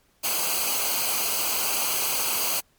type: noise with comb filter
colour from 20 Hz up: white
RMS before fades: -25 dBFS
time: 0.23-2.61 s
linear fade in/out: 20 ms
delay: 0.55 ms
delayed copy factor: -0.7
effects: pink hiss -64 dBFS RMS until 2.78 s + MP3 96 kbps